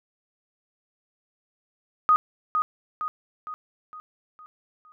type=tone with echo; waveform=sine; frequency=1244.5 Hz; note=D#6; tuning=in tune; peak=-14 dBFS; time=2.09-2.16 s; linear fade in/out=0 ms; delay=460 ms; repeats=6; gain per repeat=-6 dB; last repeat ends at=4.92 s; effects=none